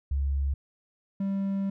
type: tone pair in turn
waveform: sine / triangle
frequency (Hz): 69.3 / 196.01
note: C#2 / G3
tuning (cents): 0 / 0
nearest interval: octave + tritone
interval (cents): 1800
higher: second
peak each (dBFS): -24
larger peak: neither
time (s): 0.11-0.54 / 1.2-1.7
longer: second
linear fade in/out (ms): 5
effects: none